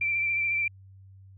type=tone with vibrato; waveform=sine; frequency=2349 Hz; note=D7; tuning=in tune; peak=-24 dBFS; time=0.01-0.68 s; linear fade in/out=5 ms; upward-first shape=sine; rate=14 Hz; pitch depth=23 cents each way; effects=added 96 Hz sine -48 dBFS peak until 1.37 s